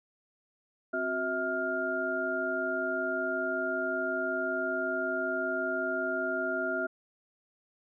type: tone cluster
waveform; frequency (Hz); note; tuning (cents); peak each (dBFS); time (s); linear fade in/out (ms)
sine; 262.8 / 368.1 / 649 / 1406; C4 / F#4 / E5 / F6; +8 / -9 / -27 / +11; -38 / -36 / -33 / -32; 0.93-6.87; 10
effects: none